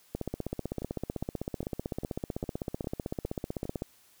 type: two click trains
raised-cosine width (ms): 2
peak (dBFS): -24 / -19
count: 8 / 59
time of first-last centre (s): 0.82-3.654 / 0.15-3.821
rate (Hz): 2.47 / 15.8
effects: white hiss -62 dBFS RMS until 4.2 s